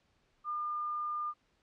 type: tone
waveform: sine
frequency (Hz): 1206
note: D6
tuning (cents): +46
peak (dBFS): -33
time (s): 0.44-1.34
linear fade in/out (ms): 50
effects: pink hiss -73 dBFS RMS until 1.62 s + low-pass 5000 Hz 12 dB/octave